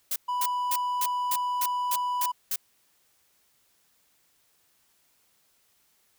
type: noise bursts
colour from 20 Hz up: blue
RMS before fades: -28 dBFS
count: 9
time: 0.11-2.56 s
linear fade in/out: 5 ms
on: 50 ms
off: 250 ms
type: tone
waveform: triangle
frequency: 987.8 Hz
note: B5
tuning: in tune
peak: -24 dBFS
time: 0.28-2.32 s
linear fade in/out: 10 ms
effects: white hiss -67 dBFS RMS until 6.18 s